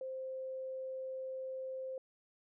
sine tone, 523.3 Hz, C5, in tune, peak -39 dBFS, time 0.01-1.98 s, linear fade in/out 2 ms, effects none

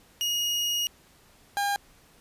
30% pulse tone pair in turn, 2875 / 806.8 Hz, F7 / G5, +50 / +50 cents, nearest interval octave + minor seventh, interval 2200 cents, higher first, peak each -22 dBFS, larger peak neither, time 0.21-0.87 / 1.57-1.76 s, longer first, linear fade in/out 0 ms, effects pink hiss -58 dBFS RMS until 2.2 s + resampled to 32000 Hz

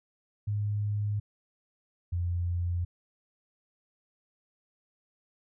sine tone pair in turn, 103.83 / 87.4 Hz, G#2 / F2, 0 / +2 cents, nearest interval minor third, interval 298 cents, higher first, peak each -27 dBFS, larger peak neither, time 0.47-1.2 / 2.12-2.85 s, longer neither, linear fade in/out 10 ms, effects none

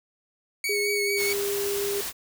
sawtooth tone with vibrato, 2231 Hz, C#7, 11 cents sharp, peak -22 dBFS, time 0.64-1.33 s, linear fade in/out 2 ms, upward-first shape triangle, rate 4.6 Hz, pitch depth 34 cents each way
sine tone with pitch glide, 410 to 402.7 Hz, G#4 to G4, -22 to +47 cents, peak -26 dBFS, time 0.69-2.01 s, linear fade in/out 5 ms, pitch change -31 cents, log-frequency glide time 0.96-1.09 s
white noise, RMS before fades -32 dBFS, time 1.16-2.13 s, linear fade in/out 50 ms
effects none

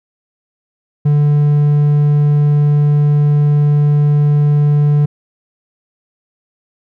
triangle tone, 146.83 Hz, D3, in tune, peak -6 dBFS, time 1.05-5.06 s, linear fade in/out 10 ms, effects none

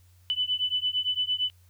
sine beating tone pair, 2991 / 2999.8 Hz, F#7 / F#7, +18 / +23 cents, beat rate 8.8 Hz, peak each -28 dBFS, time 0.3-1.5 s, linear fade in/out 0 ms, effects added 89 Hz sine -55 dBFS peak until 1.69 s + white hiss -66 dBFS RMS until 1.69 s

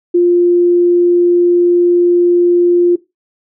sine tone, 350.3 Hz, F4, 5 cents sharp, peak -6 dBFS, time 0.14-2.96 s, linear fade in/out 10 ms, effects noise-tail reverb RT60 0.2 s tail -18 dB re dry

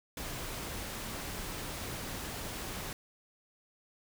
pink noise, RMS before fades -40 dBFS, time 0.17-2.93 s, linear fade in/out 2 ms, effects none

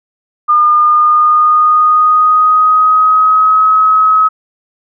sine tone with pitch glide, 1212 to 1277.4 Hz, D#6 to D#6, -46 to +45 cents, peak -5 dBFS, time 0.48-4.29 s, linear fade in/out 20 ms, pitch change +91 cents, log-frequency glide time 0.75-3.66 s, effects none

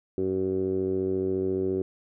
10% pulse tone with low-pass filter, 94.4 Hz, F#2, 35 cents sharp, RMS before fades -27 dBFS, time 0.18-1.82 s, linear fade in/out 0 ms, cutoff 380 Hz, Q 5, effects none

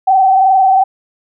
sine tone with frequency modulation, 765 Hz, G5, 42 cents flat, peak -6 dBFS, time 0.07-0.84 s, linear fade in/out 10 ms, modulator 22.5 Hz, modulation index 0.87, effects none

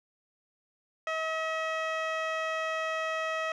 15% pulse tone with low-pass filter, 640 Hz, D#5, 49 cents sharp, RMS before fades -32 dBFS, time 1.07-3.52 s, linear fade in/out 2 ms, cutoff 3500 Hz, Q 0.78, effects none

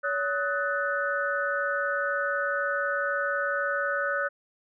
sine tone cluster, 566 / 1268 / 1490 / 1764 Hz, C#5 / D#6 / F#6 / A6, +36 / +32 / +12 / +4 cents, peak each -30 / -32 / -28 / -37 dBFS, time 0.03-4.29 s, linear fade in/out 20 ms, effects none

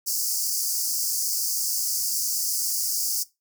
pink high-pass noise, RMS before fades -26 dBFS, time 0.06-3.24 s, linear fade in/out 20 ms, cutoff 4700 Hz, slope 96 dB/octave, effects noise-tail reverb RT60 0.2 s tail -18 dB re dry

